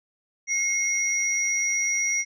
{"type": "tone pair together", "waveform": "sine", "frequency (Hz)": [2156, 5748], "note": ["C#7", "F8"], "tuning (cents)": [-49, 49], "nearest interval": "octave + perfect fourth", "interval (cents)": 1698, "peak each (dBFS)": -24, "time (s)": [0.47, 2.25], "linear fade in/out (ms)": 50, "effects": ["tanh soft clip ceiling -14 dBFS"]}